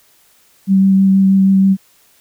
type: tone with vibrato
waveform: sine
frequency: 192.9 Hz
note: G3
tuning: 28 cents flat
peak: -7 dBFS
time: 0.67-1.77 s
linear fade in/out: 50 ms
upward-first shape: sine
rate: 6.3 Hz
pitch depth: 11 cents each way
effects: white hiss -52 dBFS RMS until 2.2 s